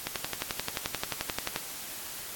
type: click train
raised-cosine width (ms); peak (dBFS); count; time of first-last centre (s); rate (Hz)
0.2; -12; 18; 0.07-1.561; 11.4
effects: white hiss -40 dBFS RMS until 2.35 s + AAC 64 kbps